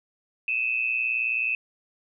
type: tone pair together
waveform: sine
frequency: 2526 / 2645 Hz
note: D#7 / E7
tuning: +26 / +5 cents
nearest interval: minor second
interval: 79 cents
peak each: -26 / -26 dBFS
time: 0.48-1.55 s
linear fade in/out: 2 ms
effects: none